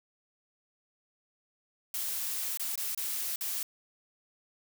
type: noise with dropouts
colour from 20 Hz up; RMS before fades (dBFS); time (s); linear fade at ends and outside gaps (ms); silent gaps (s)
blue; -34; 1.94-3.63; 2; 2.573-2.596 / 2.757-2.776 / 2.948-2.975 / 3.36-3.409
effects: none